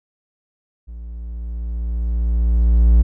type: tone with level ramp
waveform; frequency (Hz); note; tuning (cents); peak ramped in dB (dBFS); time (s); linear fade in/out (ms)
triangle; 57.6; A#1; -20; -29 to -5; 0.87-3.03; 20
effects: none